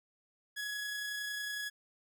sawtooth tone with amplitude modulation, 1680 Hz, G#6, 19 cents sharp, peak -32 dBFS, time 0.56-1.7 s, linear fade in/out 20 ms, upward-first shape sine, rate 30.9 Hz, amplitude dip 25%, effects none

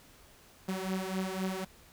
sawtooth beating tone pair, 187 / 190.9 Hz, F#3 / G3, +19 / -46 cents, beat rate 3.9 Hz, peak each -31 / -32 dBFS, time 0.68-1.65 s, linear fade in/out 10 ms, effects pink hiss -58 dBFS RMS until 1.92 s

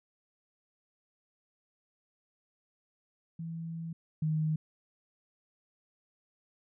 sine tone pair in turn, 164.81 / 155.9 Hz, E3 / D#3, 0 / +4 cents, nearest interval minor second, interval 96 cents, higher first, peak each -36 / -27 dBFS, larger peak second, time 3.39-3.93 / 4.22-4.56 s, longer first, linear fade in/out 5 ms, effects none

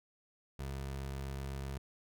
25% pulse tone, 67.9 Hz, C#2, 35 cents flat, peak -35 dBFS, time 0.59-1.78 s, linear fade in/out 5 ms, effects none

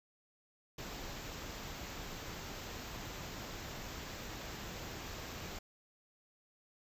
pink band-stop noise, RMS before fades -45 dBFS, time 0.78-5.59 s, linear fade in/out 5 ms, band 7600 to 13000 Hz, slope 96 dB/octave, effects resampled to 32000 Hz

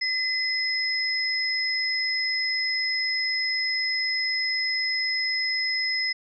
sine tone pair together, 2032 / 5120 Hz, B6 / D#8, +49 / +49 cents, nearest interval octave + major third, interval 1600 cents, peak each -26 dBFS, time 0.01-6.13 s, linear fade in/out 10 ms, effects none

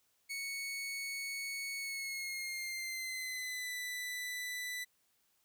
sawtooth tone with pitch glide, 2217 to 1986.6 Hz, C#7 to B6, 0 to +10 cents, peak -35 dBFS, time 0.29-4.85 s, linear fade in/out 20 ms, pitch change -190 cents, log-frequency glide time 1.78-3.74 s, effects white hiss -75 dBFS RMS until 5.44 s

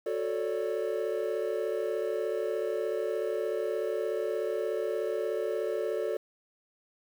triangle chord, D major seventh, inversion first, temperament just, 367.1 / 440.5 / 550.6 / 587.3 Hz, F#4 / A4 / C#5 / D5, -14 / +2 / -12 / 0 cents, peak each -33 / -30 / -35 / -33 dBFS, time 0.06-6.17 s, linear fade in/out 5 ms, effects 9-bit

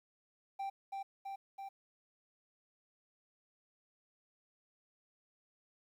triangle tone with echo, 784 Hz, G5, in tune, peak -35 dBFS, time 0.59-0.7 s, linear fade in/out 10 ms, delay 330 ms, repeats 3, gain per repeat -2 dB, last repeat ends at 1.69 s, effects 12-bit

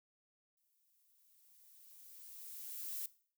violet noise with exponential growth, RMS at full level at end -41 dBFS, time 0.57-3.06 s, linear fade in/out 2 ms, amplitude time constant 540 ms, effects noise-tail reverb RT60 0.5 s tail -19 dB re dry

